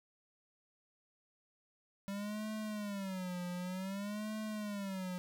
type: tone with vibrato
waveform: square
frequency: 196 Hz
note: G3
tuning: in tune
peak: -39 dBFS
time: 2.08-5.18 s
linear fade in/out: 0 ms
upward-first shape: sine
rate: 0.54 Hz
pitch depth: 170 cents each way
effects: none